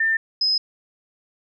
sine tone pair in turn, 1795 / 5077 Hz, A6 / D#8, +34 / +34 cents, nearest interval octave + tritone, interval 1800 cents, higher second, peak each -17 dBFS, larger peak neither, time 0-0.17 / 0.41-0.58 s, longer neither, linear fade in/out 5 ms, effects none

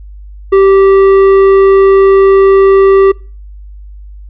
sine tone with tanh clipping, 389.2 Hz, G4, 12 cents flat, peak -4 dBFS, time 0.52-3.12 s, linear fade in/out 10 ms, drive 10 dB, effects noise-tail reverb RT60 0.4 s tail -26 dB re dry + added 50 Hz sine -27 dBFS peak until 4.29 s

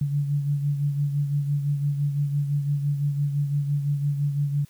sine beating tone pair, 143 / 148.9 Hz, D3 / D3, -46 / +24 cents, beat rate 5.9 Hz, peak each -22 / -31 dBFS, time 0.01-4.65 s, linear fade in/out 5 ms, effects white hiss -58 dBFS RMS until 4.69 s

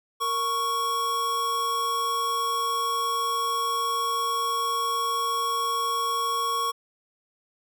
square tone pair together, 465.3 / 1108.7 Hz, A#4 / C#6, -3 / 0 cents, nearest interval octave + minor third, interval 1503 cents, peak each -36 / -25 dBFS, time 0.2-6.72 s, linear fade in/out 20 ms, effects none

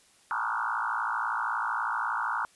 sine tone with frequency modulation, 1174.7 Hz, D6, in tune, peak -27 dBFS, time 0.31-2.45 s, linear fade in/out 0 ms, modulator 56.3 Hz, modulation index 5.6, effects white hiss -61 dBFS RMS until 2.55 s + resampled to 24000 Hz

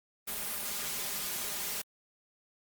white noise with comb filter, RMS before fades -36 dBFS, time 0.27-1.82 s, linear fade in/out 10 ms, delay 4.9 ms, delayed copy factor +0.8, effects Opus 32 kbps

